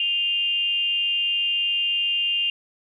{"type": "tone with frequency modulation", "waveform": "sine", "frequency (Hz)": 2803, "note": "F7", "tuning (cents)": 6, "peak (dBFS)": -20, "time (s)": [0, 2.5], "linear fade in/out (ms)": 2, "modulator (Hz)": 326, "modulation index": 0.45, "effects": ["10-bit"]}